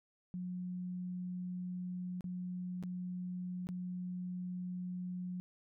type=tone with dropouts; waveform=sine; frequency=180.6 Hz; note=F#3; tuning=42 cents flat; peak=-38 dBFS; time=0.34-5.4 s; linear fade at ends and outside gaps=0 ms; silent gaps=2.208-2.242 / 2.827-2.836 / 3.67-3.689 s; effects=none